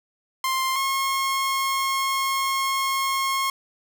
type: tone pair in turn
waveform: sawtooth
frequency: 1052 / 1080.3 Hz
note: C6 / C#6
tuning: +9 / -45 cents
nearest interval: unison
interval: 46 cents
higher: second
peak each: -18 dBFS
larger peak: neither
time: 0.44-0.76 / 0.76-3.5 s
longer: second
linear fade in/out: 2 ms
effects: none